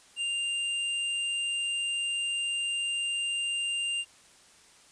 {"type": "tone", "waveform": "square", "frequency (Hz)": 2794, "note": "F7", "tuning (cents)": 0, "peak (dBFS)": -29, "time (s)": [0.16, 4.05], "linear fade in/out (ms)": 50, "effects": ["white hiss -57 dBFS RMS until 4.91 s", "resampled to 22050 Hz"]}